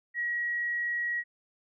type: tone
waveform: sine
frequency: 1908 Hz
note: A#6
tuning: 40 cents sharp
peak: -28 dBFS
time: 0.14-1.24 s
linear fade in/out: 50 ms
effects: none